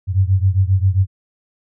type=beating tone pair; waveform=sine; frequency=92.5 / 100 Hz; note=F#2 / G2; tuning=0 / +35 cents; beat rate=7.5 Hz; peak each=-14 / -16 dBFS; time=0.07-1.07 s; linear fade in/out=50 ms; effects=none